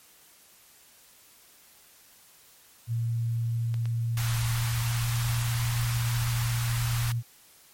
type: tone with pitch glide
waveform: sine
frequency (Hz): 116.3 to 118.26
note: A#2 to A#2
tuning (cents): -4 to +25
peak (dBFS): -25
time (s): 2.87-7.23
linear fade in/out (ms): 50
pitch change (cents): +29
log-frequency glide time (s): 4.44-5.19
type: clicks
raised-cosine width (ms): 0.2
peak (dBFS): -25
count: 5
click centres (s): 3.742 / 3.856 / 4.575 / 5.83 / 6.145
type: band-stop noise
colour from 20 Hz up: pink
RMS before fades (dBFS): -34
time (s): 4.17-7.12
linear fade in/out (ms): 2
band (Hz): 110 to 880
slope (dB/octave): 24
effects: white hiss -56 dBFS RMS until 7.73 s + MP3 64 kbps